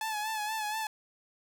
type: tone with vibrato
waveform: sawtooth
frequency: 861 Hz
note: A5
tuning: 38 cents flat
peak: -28 dBFS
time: 0.01-0.87 s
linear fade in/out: 2 ms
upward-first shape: sine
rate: 4.2 Hz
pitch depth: 51 cents each way
effects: none